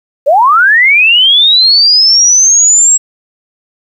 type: linear sweep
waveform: sine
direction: up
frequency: 523.3 to 7670 Hz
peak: -3 dBFS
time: 0.26-2.98 s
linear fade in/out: 20 ms
effects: 7-bit